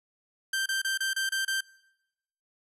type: tone bursts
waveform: sawtooth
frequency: 1568 Hz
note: G6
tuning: in tune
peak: -23 dBFS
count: 7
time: 0.53-1.608 s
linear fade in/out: 5 ms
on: 130 ms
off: 28 ms
effects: noise-tail reverb RT60 0.9 s tail -23 dB re dry + resampled to 32000 Hz